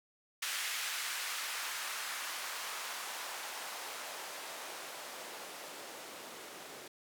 blue noise with band-pass filter sweep, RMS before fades -42 dBFS, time 0.42-6.88 s, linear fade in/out 5 ms, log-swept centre 1800 to 340 Hz, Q 1, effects none

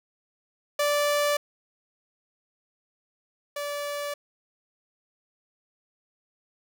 sawtooth tone pair in turn, 584 / 579 Hz, D5 / D5, -10 / -25 cents, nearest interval unison, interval 15 cents, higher first, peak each -18 / -26 dBFS, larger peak first, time 0.79-1.37 / 3.56-4.14 s, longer neither, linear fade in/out 5 ms, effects none

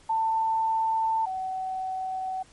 sine tone pair in turn, 892 / 753.7 Hz, A5 / F#5, +23 / +32 cents, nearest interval minor third, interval 291 cents, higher first, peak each -22 / -28 dBFS, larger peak first, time 0.09-1.26 / 1.26-2.43 s, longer neither, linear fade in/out 10 ms, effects pink hiss -56 dBFS RMS until 2.52 s + MP3 48 kbps

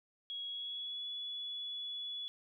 sine tone with pitch glide, 3322 to 3409 Hz, G#7 to G#7, 0 to +45 cents, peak -39 dBFS, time 0.3-2.28 s, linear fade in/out 0 ms, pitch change +45 cents, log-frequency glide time 0.46-1.06 s, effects 13-bit

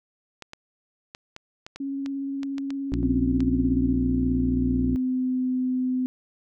clicks, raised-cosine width 0.2 ms, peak -21 dBFS, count 12, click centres 0.423 / 0.534 / 1.149 / 1.364 / 1.665 / 1.76 / 2.061 / 2.432 / 2.582 / 2.705 / 2.939 / 3.405 s
sine tone with vibrato, 275.3 Hz, C#4, 12 cents flat, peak -27 dBFS, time 1.8-3.96 s, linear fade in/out 5 ms, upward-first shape triangle, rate 17 Hz, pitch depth 15 cents each way
harmonic tone, 58.7 Hz, A#1, 13 cents sharp, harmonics 1 / 2 / 3 / 4 / 5 / 6, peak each -28 / -31 / -33 / -34 / -35 / -36 dBFS, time 2.92-4.96 s, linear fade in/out 0 ms
sine tone with pitch glide, 258.9 to 254.9 Hz, C4 to C4, -18 to -45 cents, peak -22 dBFS, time 3.03-6.06 s, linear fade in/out 0 ms, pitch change -27 cents, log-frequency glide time 4.03-5.48 s
effects none

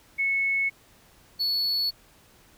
sine / triangle tone pair in turn, 2200 / 4413 Hz, C#7 / C#8, -14 / -9 cents, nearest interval octave, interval 1205 cents, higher second, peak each -22 dBFS, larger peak neither, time 0.18-0.7 / 1.39-1.91 s, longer neither, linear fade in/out 20 ms, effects pink hiss -57 dBFS RMS until 2.57 s

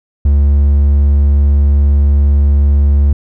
triangle tone, 71.2 Hz, C#2, 47 cents sharp, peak -4 dBFS, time 0.25-3.13 s, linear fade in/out 5 ms, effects none

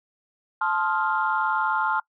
sine chord, F dominant seventh, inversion first, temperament just, 873.1 / 1047.7 / 1257.2 / 1396.9 Hz, A5 / C6 / Eb6 / F6, -14 / +2 / +18 / 0 cents, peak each -25 / -27 / -31 / -25 dBFS, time 0.61-2 s, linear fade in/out 5 ms, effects noise-tail reverb RT60 0.1 s tail -24 dB re dry + tanh soft clip ceiling -11 dBFS

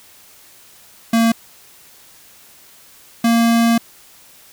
square tone pair in turn, 228.5 / 231.6 Hz, A#3 / A#3, -34 / -11 cents, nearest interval unison, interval 23 cents, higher second, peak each -12 dBFS, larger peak neither, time 1.13-1.32 / 3.24-3.78 s, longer second, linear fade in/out 5 ms, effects white hiss -46 dBFS RMS until 4.52 s

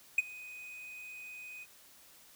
triangle tone with ADSR envelope, 2499 Hz, D#7, 7 cents sharp, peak -19 dBFS, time 0.18-1.66 s, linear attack 4 ms, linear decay 25 ms, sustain -24 dB, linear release 35 ms, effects white hiss -59 dBFS RMS until 2.35 s

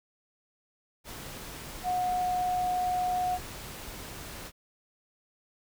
sine tone in noise, 727 Hz, F#5, 31 cents flat, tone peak -26 dBFS, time 1.83-3.39 s, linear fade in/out 50 ms, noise pink, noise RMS -42 dBFS, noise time 1.04-4.52 s, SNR +13 dB, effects none

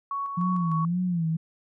sine tone with tremolo, 1115 Hz, C#6, 10 cents sharp, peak -27 dBFS, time 0.11-0.85 s, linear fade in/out 2 ms, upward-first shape square, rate 3.3 Hz, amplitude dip 35%
sine tone with vibrato, 171.4 Hz, F3, 32 cents flat, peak -23 dBFS, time 0.37-1.37 s, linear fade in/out 10 ms, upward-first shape sine, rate 1.9 Hz, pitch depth 110 cents each way
effects none

